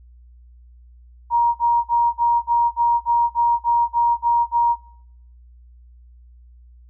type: tone bursts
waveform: sine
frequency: 944 Hz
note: A#5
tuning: 22 cents sharp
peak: -13 dBFS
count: 12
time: 1.3-4.762 s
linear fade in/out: 50 ms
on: 250 ms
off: 42 ms
effects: noise-tail reverb RT60 0.7 s tail -23 dB re dry + added 60 Hz sine -44 dBFS peak until 6.89 s